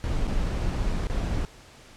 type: noise with dropouts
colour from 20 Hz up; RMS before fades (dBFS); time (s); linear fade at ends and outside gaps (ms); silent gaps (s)
brown; -26; 0.04-1.45; 0; 0.269-0.276 / 1.07-1.099
effects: pink hiss -50 dBFS RMS until 1.96 s + low-pass 8000 Hz 12 dB/octave